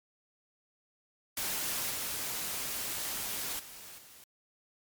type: noise with level steps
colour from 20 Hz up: white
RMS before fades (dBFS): -34 / -36 / -48 / -54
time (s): 1.37-4.24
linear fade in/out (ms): 2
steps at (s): 1.9 / 3.59 / 3.98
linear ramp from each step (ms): 5
effects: MP3 96 kbps